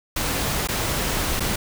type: noise with dropouts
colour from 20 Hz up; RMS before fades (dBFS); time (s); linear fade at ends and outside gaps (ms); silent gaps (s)
pink; -24; 0.16-1.56; 5; 0.674-0.686 / 1.397-1.404
effects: none